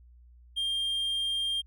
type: tone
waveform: triangle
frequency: 3200 Hz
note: G7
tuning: 35 cents sharp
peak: -26 dBFS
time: 0.56-1.62 s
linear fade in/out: 20 ms
effects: added 60 Hz sine -52 dBFS peak until 1.66 s